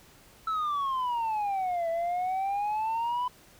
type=exponential two-way sweep; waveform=sine; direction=down then up; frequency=1326 to 659.3 to 1003 Hz; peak=-24 dBFS; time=0.47-3.28 s; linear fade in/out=5 ms; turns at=1.89 s; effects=tanh soft clip ceiling -26 dBFS + pink hiss -56 dBFS RMS until 3.59 s